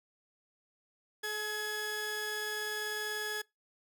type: tone pair together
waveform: sawtooth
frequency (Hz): 426.1 / 1684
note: G#4 / G#6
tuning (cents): +44 / +24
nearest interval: 2 octaves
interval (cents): 2380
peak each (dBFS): -36 / -32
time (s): 1.23-3.42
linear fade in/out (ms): 10
effects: noise-tail reverb RT60 0.2 s tail -25 dB re dry